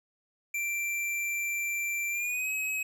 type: tone with pitch glide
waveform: square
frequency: 2353 to 2551 Hz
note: D7 to D#7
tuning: +3 to +43 cents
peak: -30 dBFS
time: 0.54-2.83 s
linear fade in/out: 5 ms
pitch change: +140 cents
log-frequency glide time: 2.1-2.49 s
effects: none